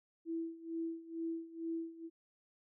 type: tone with tremolo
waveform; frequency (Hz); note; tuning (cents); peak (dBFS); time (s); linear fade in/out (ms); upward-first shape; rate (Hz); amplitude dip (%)
sine; 329.6; E4; 0; -35; 0.25-2.1; 50; sine; 2.2; 85
effects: none